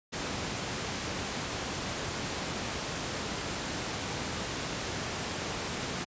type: noise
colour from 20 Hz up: pink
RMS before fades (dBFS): -34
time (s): 0.12-6.05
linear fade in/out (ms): 20
effects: high-pass 80 Hz 12 dB/octave + resampled to 16000 Hz